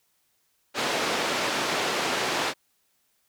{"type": "band-pass noise", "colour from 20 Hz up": "pink", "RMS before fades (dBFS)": -27, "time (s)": [0.74, 2.54], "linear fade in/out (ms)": 50, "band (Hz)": [350, 5200], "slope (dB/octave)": 12, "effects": ["white hiss -70 dBFS RMS until 3.28 s"]}